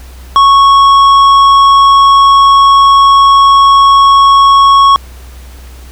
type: tone with tanh clipping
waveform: sine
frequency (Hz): 1105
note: C#6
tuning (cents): -6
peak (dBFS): -3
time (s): 0.36-4.96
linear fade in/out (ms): 0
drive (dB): 9
effects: added 63 Hz sine -28 dBFS peak until 5.91 s + pink hiss -38 dBFS RMS until 5.91 s